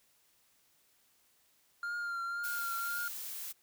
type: tone with vibrato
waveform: triangle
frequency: 1396.9 Hz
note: F6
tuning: in tune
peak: -33 dBFS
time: 1.83-3.08 s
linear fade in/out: 2 ms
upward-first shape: triangle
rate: 1.9 Hz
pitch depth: 34 cents each way
type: noise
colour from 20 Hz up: blue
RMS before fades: -42 dBFS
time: 2.43-3.53 s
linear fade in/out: 20 ms
effects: white hiss -70 dBFS RMS until 3.62 s